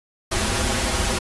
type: noise with comb filter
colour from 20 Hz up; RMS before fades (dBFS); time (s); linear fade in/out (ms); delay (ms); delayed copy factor
pink; -22; 0.31-1.19; 10; 6.8; -0.9
effects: resampled to 24000 Hz

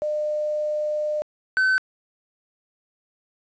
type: tone pair in turn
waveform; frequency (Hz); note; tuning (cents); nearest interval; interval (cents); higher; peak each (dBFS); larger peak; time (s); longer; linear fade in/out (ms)
sine / triangle; 603 / 1524.7; D5 / G6; +46 / -48; octave + major third; 1606; second; -22 / -15; second; 0.02-1.22 / 1.57-1.78; first; 0
effects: resampled to 16000 Hz + 9-bit

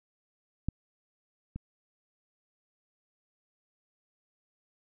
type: clicks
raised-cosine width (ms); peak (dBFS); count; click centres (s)
5; -17 / -25; 2; 0.686 / 1.56
effects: none

